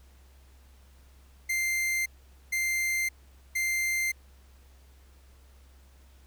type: tone bursts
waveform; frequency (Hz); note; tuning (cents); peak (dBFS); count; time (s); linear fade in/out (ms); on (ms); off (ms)
45% pulse; 2093; C7; 0; -26; 3; 1.49-4.12; 10; 570; 460
effects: added 66 Hz sine -53 dBFS peak until 6.26 s + pink hiss -63 dBFS RMS until 6.26 s